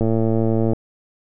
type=click train; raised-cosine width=2 ms; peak=-7 dBFS; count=82; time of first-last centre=0.01-0.733 s; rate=112 Hz; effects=none